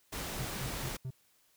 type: noise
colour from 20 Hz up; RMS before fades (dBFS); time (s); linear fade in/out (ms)
pink; -39; 0.12-0.97; 10
type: tone bursts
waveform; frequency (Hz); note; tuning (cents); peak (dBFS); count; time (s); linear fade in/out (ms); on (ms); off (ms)
triangle; 130; C3; -11; -34; 4; 0.39-1.106; 5; 59; 160
effects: white hiss -69 dBFS RMS until 1.56 s